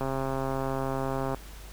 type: click train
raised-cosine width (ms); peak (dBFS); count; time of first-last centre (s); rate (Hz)
1; -17; 180; 0.01-1.346; 134
effects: added 50 Hz sine -43 dBFS peak until 1.72 s + pink hiss -49 dBFS RMS until 1.72 s